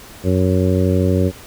harmonic tone, 92.5 Hz, F#2, in tune, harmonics 1 / 2 / 3 / 4 / 5 / 6, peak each -16 / -19 / -21 / -22 / -23 / -24 dBFS, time 0.23-1.32 s, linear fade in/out 50 ms, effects pink hiss -39 dBFS RMS until 1.46 s

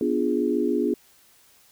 sine chord, B diminished seventh, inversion none, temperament equal, 246.9 / 293.7 / 349.2 / 415.3 Hz, B3 / D4 / F4 / Ab4, 0 / 0 / 0 / 0 cents, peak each -26 dBFS, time 0.01-0.94 s, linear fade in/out 2 ms, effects white hiss -57 dBFS RMS until 1.71 s

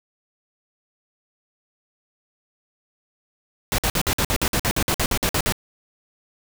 pink noise bursts, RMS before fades -21 dBFS, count 16, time 3.72-5.523 s, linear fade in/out 0 ms, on 63 ms, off 53 ms, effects none

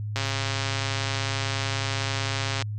click train, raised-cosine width 0.2 ms, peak -10 dBFS, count 336, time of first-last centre 0.16-2.623 s, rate 136 Hz, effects added 105 Hz sine -28 dBFS peak until 2.78 s + MP3 64 kbps

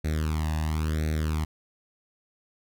sawtooth tone with flanger, 77.78 Hz, D#2, in tune, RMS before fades -27 dBFS, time 0.04-1.45 s, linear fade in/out 10 ms, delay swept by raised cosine 0.49 to 1.12 ms, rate 0.97 Hz, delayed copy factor +1, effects none

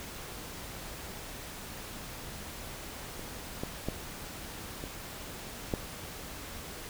clicks, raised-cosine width 2 ms, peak -28 / -20 / -18 / -25 / -15 dBFS, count 5, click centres 3.194 / 3.635 / 3.886 / 4.839 / 5.738 s, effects pink hiss -43 dBFS RMS until 6.89 s

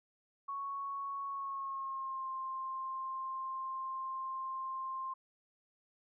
sine tone with pitch glide, 1108.7 to 1055 Hz, C#6 to C6, 0 to +14 cents, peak -37 dBFS, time 0.48-5.14 s, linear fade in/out 10 ms, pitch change -86 cents, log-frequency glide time 1.28-2.29 s, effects none

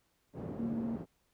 pink band-pass noise, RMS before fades -42 dBFS, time 0.33-1.06 s, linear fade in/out 50 ms, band 140 to 450 Hz, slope 12 dB/octave
sine tone, 230 Hz, A#3, 23 cents flat, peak -33 dBFS, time 0.59-0.96 s, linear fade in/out 5 ms
effects pink hiss -75 dBFS RMS until 1.33 s

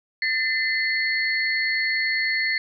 sine tone cluster, 1784 / 2054 / 4364 Hz, A6 / C7 / C#8, +23 / -33 / -28 cents, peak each -26 / -23 / -28 dBFS, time 0.22-2.58 s, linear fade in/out 2 ms, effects none

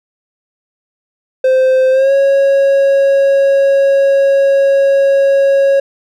triangle tone with pitch glide, 520 to 550.3 Hz, C5 to C#5, -11 to -13 cents, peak -5 dBFS, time 1.44-5.8 s, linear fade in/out 5 ms, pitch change +98 cents, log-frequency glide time 1.91-2.12 s, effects none

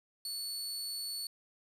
sawtooth tone, 4435 Hz, C#8, in tune, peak -34 dBFS, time 0.25-1.27 s, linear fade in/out 2 ms, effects resampled to 32000 Hz + 10-bit

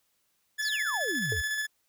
40% pulse tone with tremolo, 1723 Hz, A6, 37 cents flat, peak -27 dBFS, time 0.58-1.67 s, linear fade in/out 20 ms, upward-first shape square, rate 14 Hz, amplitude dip 30%
sine exponential sweep, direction down, 5920 to 64 Hz, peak -32 dBFS, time 0.62-1.42 s, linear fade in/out 10 ms
sine tone with exponential decay, 436.6 Hz, A4, 13 cents flat, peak -28 dBFS, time 1.32-1.44 s, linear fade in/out 1 ms, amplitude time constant 24 ms
effects white hiss -73 dBFS RMS until 1.88 s

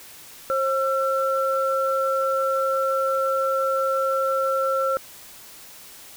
sine tone pair together, 535 / 1347.1 Hz, C5 / E6, +38 / +37 cents, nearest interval octave + major third, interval 1599 cents, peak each -22 / -23 dBFS, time 0.5-4.97 s, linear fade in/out 0 ms, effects white hiss -44 dBFS RMS until 6.16 s

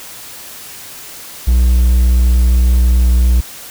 triangle tone, 61 Hz, B1, 21 cents flat, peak -5 dBFS, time 1.47-3.41 s, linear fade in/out 10 ms, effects white hiss -32 dBFS RMS until 3.7 s

